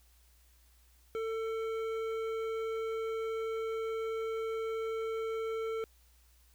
sine tone with hard clipping, 446.9 Hz, A4, 27 cents sharp, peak -35 dBFS, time 1.15-5.84 s, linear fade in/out 0 ms, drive 11 dB, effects added 60 Hz sine -62 dBFS peak until 6.54 s + white hiss -68 dBFS RMS until 6.54 s

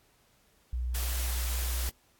sine tone, 61.1 Hz, B1, 18 cents flat, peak -29 dBFS, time 0.73-1.89 s, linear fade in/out 0 ms
white high-pass noise, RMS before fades -37 dBFS, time 0.94-1.9 s, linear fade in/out 10 ms, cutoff 270 Hz, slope 12 dB/octave
effects pink hiss -66 dBFS RMS until 2.19 s + AAC 64 kbps

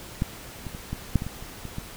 clicks, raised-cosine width 5 ms, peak -11 / -22 / -25 / -17 / -7 / -18 / -20 / -27 / -22 / -20 dBFS, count 10, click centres 0.221 / 0.667 / 0.749 / 0.93 / 1.157 / 1.221 / 1.266 / 1.426 / 1.653 / 1.784 s, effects pink hiss -42 dBFS RMS until 1.96 s

